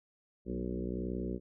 harmonic tone with a mistuned harmonic, 61.4 Hz, B1, 9 cents flat, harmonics 1 / 2 / 3 / 4 / 5 / 6 / 7 / 8 / 9, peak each -41 / -46 / -39 / -42 / -43 / -41 / -45 / -49 / -51 dBFS, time 0.45-1.4 s, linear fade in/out 50 ms, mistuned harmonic 3, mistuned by +41 cents, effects none

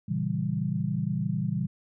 sine chord, A# diminished seventh, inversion none, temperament equal, 116.54 / 138.59 / 164.81 / 196 Hz, A#2 / C#3 / E3 / G3, 0 / 0 / 0 / 0 cents, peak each -33 / -32 / -30 / -31 dBFS, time 0.08-1.67 s, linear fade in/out 10 ms, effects none

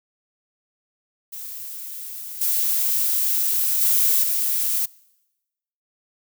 violet noise with level steps, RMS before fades -34 / -21 / -18 / -22 dBFS, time 1.32-4.86 s, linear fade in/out 10 ms, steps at 2.41 / 3.81 / 4.23 s, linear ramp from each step 5 ms, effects noise-tail reverb RT60 1.0 s tail -24 dB re dry

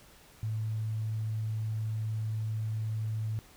sine tone, 109.5 Hz, A2, 8 cents flat, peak -30 dBFS, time 0.43-3.39 s, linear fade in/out 0 ms, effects pink hiss -57 dBFS RMS until 3.56 s

